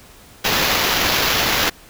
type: noise with sample-and-hold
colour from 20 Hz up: white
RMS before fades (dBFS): -18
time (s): 0.44-1.7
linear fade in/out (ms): 10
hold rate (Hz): 8820
effects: pink hiss -45 dBFS RMS until 1.89 s